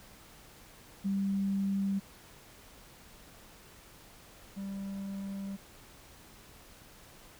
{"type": "tone pair in turn", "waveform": ["sine", "triangle"], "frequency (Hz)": [196.4, 196.4], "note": ["G3", "G3"], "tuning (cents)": [4, 4], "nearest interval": "unison", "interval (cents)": 0, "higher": "neither", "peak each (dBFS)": [-28, -34], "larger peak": "first", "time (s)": [[1.04, 2], [4.56, 5.57]], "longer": "second", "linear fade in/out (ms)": 20, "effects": ["pink hiss -55 dBFS RMS until 7.39 s"]}